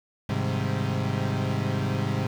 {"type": "chord", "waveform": "35% pulse", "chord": "Ab major seventh", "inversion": "none", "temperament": "equal", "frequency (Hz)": [103.83, 130.81, 155.56, 196], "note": ["Ab2", "C3", "Eb3", "G3"], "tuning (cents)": [0, 0, 0, 0], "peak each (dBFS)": [-27, -27, -32, -31], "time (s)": [0.29, 2.27], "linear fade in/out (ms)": 5, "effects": ["low-pass 5000 Hz 12 dB/octave", "8-bit"]}